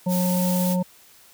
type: harmonic tone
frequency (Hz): 181.3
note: F#3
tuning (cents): -35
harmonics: 1 / 3 / 5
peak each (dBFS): -20 / -28 / -33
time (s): 0.06-0.83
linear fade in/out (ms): 10
type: noise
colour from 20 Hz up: blue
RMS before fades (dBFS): -30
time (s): 0.08-0.77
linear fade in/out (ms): 50
effects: white hiss -52 dBFS RMS until 1.33 s